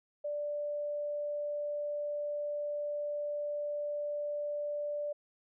sine tone, 587.3 Hz, D5, in tune, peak -33 dBFS, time 0.24-5.13 s, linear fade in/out 10 ms, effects none

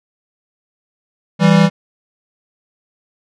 square tone pair together, 164.82 / 196 Hz, E3 / G3, 0 / 0 cents, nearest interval minor third, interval 300 cents, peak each -11 dBFS, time 1.39-1.7 s, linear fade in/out 50 ms, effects low-pass 5000 Hz 12 dB/octave

